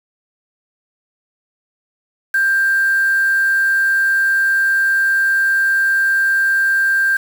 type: tone with quantisation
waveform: sine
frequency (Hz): 1585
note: G6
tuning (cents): +19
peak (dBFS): -12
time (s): 2.34-7.17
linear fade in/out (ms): 5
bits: 5
effects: none